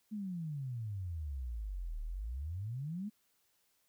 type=exponential two-way sweep; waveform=sine; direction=down then up; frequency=220 to 36.71 to 220 Hz; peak=-37 dBFS; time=0.11-3.1 s; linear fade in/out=20 ms; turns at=2.01 s; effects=white hiss -75 dBFS RMS until 3.88 s

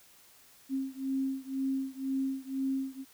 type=beating tone pair; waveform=sine; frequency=267 / 269 Hz; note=C4 / C4; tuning=+35 / +48 cents; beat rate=2 Hz; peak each=-33 / -34 dBFS; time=0.69-3.05 s; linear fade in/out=50 ms; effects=white hiss -59 dBFS RMS until 3.13 s

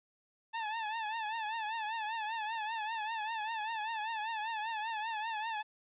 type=tone with vibrato; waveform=sawtooth; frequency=880 Hz; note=A5; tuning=in tune; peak=-31 dBFS; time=0.53-5.63 s; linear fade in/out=20 ms; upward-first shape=triangle; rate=5.1 Hz; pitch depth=100 cents each way; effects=resampled to 8000 Hz + 12-bit

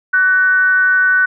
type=tone with frequency modulation; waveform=sine; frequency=1498 Hz; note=F#6; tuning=21 cents sharp; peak=-9 dBFS; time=0.13-1.26 s; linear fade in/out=10 ms; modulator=357 Hz; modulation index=0.31; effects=none

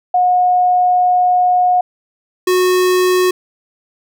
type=tone pair in turn; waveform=sine / square; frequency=724 / 366 Hz; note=F#5 / F#4; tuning=-38 / -19 cents; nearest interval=octave; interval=1181 cents; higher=first; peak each=-9 / -11 dBFS; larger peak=first; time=0.14-1.81 / 2.47-3.31 s; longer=first; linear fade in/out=5 ms; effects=none

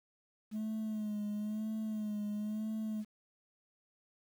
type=tone with vibrato; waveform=sine; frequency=213.2 Hz; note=G#3; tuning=46 cents sharp; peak=-32 dBFS; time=0.51-3.05 s; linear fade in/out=50 ms; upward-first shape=sine; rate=1 Hz; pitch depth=45 cents each way; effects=tanh soft clip ceiling -34 dBFS + 10-bit

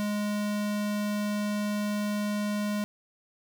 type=tone; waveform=square; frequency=207.7 Hz; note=G#3; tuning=in tune; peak=-28 dBFS; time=0-2.84 s; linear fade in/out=0 ms; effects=none

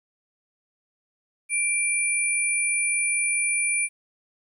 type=tone pair together; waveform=sine; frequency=2357 / 9428 Hz; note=D7 / D9; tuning=+6 / +6 cents; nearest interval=2 octaves; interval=2400 cents; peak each=-24 dBFS; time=1.49-3.89 s; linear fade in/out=50 ms; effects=10-bit

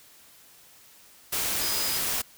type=tone in noise; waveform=sine; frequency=4978 Hz; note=D#8; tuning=in tune; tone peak=-32 dBFS; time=1.61-1.98 s; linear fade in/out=10 ms; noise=white; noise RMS=-28 dBFS; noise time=1.32-2.22 s; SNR=-7 dB; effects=white hiss -54 dBFS RMS until 2.37 s

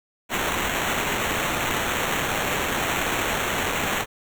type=noise with sample-and-hold; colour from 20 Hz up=white; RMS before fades=-25 dBFS; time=0.29-4.06 s; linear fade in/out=50 ms; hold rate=4900 Hz; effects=none

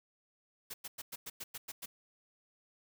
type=noise bursts; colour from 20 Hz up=white; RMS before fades=-43 dBFS; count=9; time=0.7-1.86 s; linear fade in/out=10 ms; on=40 ms; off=100 ms; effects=none

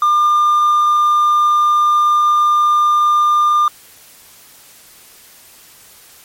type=tone with hard clipping; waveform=sine; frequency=1200 Hz; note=D6; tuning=37 cents sharp; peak=-10 dBFS; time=0.02-3.68 s; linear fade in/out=2 ms; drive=2 dB; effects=white hiss -43 dBFS RMS until 6.24 s + MP3 64 kbps

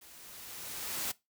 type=noise with level ramp; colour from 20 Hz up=white; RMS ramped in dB=-55 to -34 dBFS; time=0.01-1.12 s; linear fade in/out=10 ms; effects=noise-tail reverb RT60 0.2 s tail -20 dB re dry

